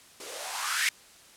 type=noise with band-pass filter sweep; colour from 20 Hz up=violet; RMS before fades=-31 dBFS; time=0.2-0.89 s; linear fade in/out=2 ms; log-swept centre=350 to 2100 Hz; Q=4.2; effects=white hiss -54 dBFS RMS until 1.36 s + low-pass 10000 Hz 12 dB/octave